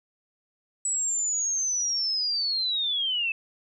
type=linear sweep; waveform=sine; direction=down; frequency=7902 to 2600 Hz; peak=-24 dBFS; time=0.85-3.32 s; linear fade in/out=2 ms; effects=none